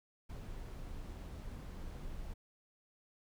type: noise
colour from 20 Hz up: brown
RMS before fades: -45 dBFS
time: 0.29-2.34 s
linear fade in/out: 10 ms
effects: none